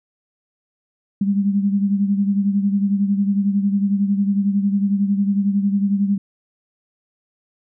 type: beating tone pair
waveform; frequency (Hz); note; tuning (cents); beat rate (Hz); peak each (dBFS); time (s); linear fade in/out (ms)
sine; 198.4 / 209.4; G3 / G#3; +21 / +15; 11; -16 / -23; 1.21-6.18; 5
effects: none